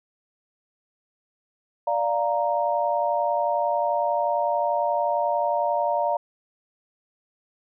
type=chord; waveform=sine; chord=Bb major; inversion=first; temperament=equal; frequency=587.3 / 698.5 / 932.3 Hz; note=D5 / F5 / Bb5; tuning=0 / 0 / 0 cents; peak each=-25 dBFS; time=1.87-6.17 s; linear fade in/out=5 ms; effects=none